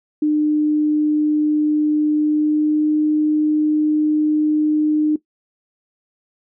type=tone with pitch glide; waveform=sine; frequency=302 to 304.5 Hz; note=D4 to D#4; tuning=+48 to -37 cents; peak=-13 dBFS; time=0.22-5.16 s; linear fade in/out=5 ms; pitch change=+15 cents; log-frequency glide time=2.17-2.94 s; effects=noise-tail reverb RT60 0.1 s tail -17 dB re dry